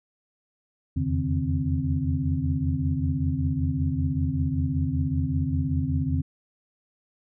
sine tone cluster, 81.9 / 87.1 / 135.7 / 152.5 / 262.1 Hz, E2 / F2 / C#3 / D#3 / C4, -11 / -4 / -36 / -34 / +3 cents, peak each -29 dBFS, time 0.96-6.22 s, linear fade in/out 10 ms, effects none

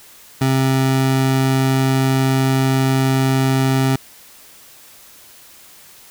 25% pulse tone, 132.9 Hz, C3, 27 cents sharp, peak -10 dBFS, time 0.41-3.96 s, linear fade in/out 5 ms, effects white hiss -44 dBFS RMS until 6.1 s

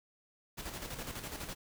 pink noise with tremolo, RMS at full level -41 dBFS, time 0.57-1.55 s, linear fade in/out 20 ms, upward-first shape square, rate 12 Hz, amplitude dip 50%, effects none

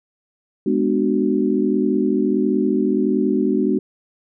sine chord, G# half-diminished seventh, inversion none, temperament just, 207.7 / 249.2 / 299 / 373.8 Hz, G#3 / B3 / D4 / F#4, 0 / +16 / +31 / +18 cents, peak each -21 dBFS, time 0.66-3.79 s, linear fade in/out 5 ms, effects none

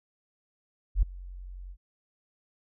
sine tone with ADSR envelope, 45.45 Hz, F#1, 30 cents flat, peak -16 dBFS, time 0.95-1.77 s, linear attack 73 ms, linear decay 9 ms, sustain -23 dB, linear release 62 ms, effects none

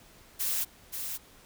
blue noise with echo, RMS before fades -30 dBFS, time 0.39-0.65 s, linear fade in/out 20 ms, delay 530 ms, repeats 1, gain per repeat -6 dB, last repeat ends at 1.18 s, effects pink hiss -56 dBFS RMS until 1.45 s

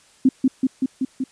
sine tone with echo, 261.6 Hz, C4, in tune, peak -10 dBFS, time 0.25-0.29 s, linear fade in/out 5 ms, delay 190 ms, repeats 5, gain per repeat -2 dB, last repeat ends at 1.24 s, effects white hiss -54 dBFS RMS until 1.31 s + resampled to 22050 Hz

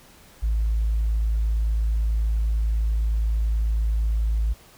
sine tone, 54.5 Hz, A1, 16 cents flat, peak -18 dBFS, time 0.42-4.54 s, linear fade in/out 20 ms, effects tanh soft clip ceiling -16 dBFS + pink hiss -51 dBFS RMS until 4.77 s

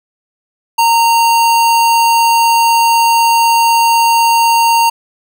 square tone, 924 Hz, A#5, 16 cents flat, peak -8 dBFS, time 0.78-4.9 s, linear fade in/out 10 ms, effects none

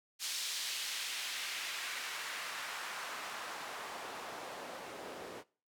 white noise with band-pass filter sweep, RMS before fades -42 dBFS, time 0.19-5.44 s, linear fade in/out 50 ms, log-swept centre 4300 to 420 Hz, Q 1, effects noise-tail reverb RT60 0.4 s tail -22 dB re dry

